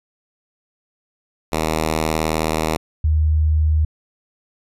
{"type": "tone pair in turn", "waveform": ["5% pulse", "sine"], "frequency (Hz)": [79, 77.42], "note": ["D#2", "D#2"], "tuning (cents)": [27, -8], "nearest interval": "unison", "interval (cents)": 35, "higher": "first", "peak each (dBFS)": [-7, -13], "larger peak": "first", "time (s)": [[1.52, 2.77], [3.04, 3.85]], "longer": "first", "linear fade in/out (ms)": 5, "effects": ["resampled to 32000 Hz"]}